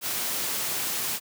white noise, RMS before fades -29 dBFS, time 0.01-1.2 s, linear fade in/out 50 ms, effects high-pass 100 Hz 12 dB/octave

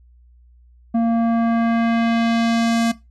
square tone with low-pass filter sweep, 230.4 Hz, A#3, 20 cents flat, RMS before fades -17 dBFS, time 0.94-2.92 s, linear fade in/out 10 ms, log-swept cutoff 630 to 8900 Hz, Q 0.96, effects noise-tail reverb RT60 0.2 s tail -17 dB re dry + added 60 Hz sine -47 dBFS peak until 3.1 s

